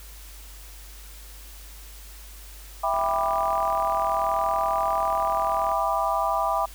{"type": "chord", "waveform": "sine", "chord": "E minor seventh", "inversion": "none", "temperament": "just", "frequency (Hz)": [659.3, 791.1, 988.9, 1186.7], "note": ["E5", "G5", "B5", "D6"], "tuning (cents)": [0, 16, 2, 18], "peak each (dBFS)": -27, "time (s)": [2.83, 6.66], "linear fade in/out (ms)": 10}
{"type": "click train", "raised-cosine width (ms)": 0.5, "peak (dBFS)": -24, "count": 114, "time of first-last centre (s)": [2.94, 5.716], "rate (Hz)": 40.7}
{"effects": ["added 50 Hz sine -42 dBFS peak until 6.74 s", "white hiss -47 dBFS RMS until 6.74 s"]}